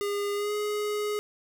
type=tone with pitch glide; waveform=square; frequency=406.9 to 418.1 Hz; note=G#4 to G#4; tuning=-35 to +12 cents; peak=-28 dBFS; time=0.01-1.19 s; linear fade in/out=0 ms; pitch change=+47 cents; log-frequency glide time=0.34-0.53 s; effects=none